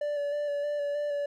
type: tone with vibrato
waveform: triangle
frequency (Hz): 581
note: D5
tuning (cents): -19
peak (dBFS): -26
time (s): 0.01-1.26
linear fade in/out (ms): 5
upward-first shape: square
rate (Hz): 3.2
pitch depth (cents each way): 18
effects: none